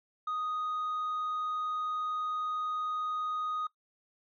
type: tone with tanh clipping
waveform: sine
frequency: 1244.5 Hz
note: D#6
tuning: in tune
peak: -32 dBFS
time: 0.27-3.67 s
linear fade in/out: 5 ms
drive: 2 dB
effects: noise-tail reverb RT60 0.1 s tail -19 dB re dry